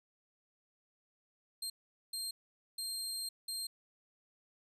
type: tone bursts at uneven times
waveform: 25% pulse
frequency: 4189 Hz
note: C8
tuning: 1 cent sharp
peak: -33 dBFS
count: 4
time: 1.62-1.7 / 2.13-2.31 / 2.78-3.29 / 3.48-3.67 s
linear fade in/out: 5 ms
effects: none